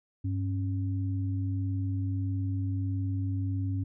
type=tone pair together; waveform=sine; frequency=98.62 / 274.3 Hz; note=G2 / C#4; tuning=+11 / -18 cents; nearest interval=octave + tritone; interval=1771 cents; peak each=-28 / -36 dBFS; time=0.24-3.84 s; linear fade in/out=10 ms; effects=none